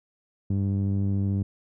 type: tone with low-pass filter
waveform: sawtooth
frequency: 98.5 Hz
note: G2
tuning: 9 cents sharp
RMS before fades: -25 dBFS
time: 0.5-1.43 s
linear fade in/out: 5 ms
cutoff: 230 Hz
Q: 1.3
effects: none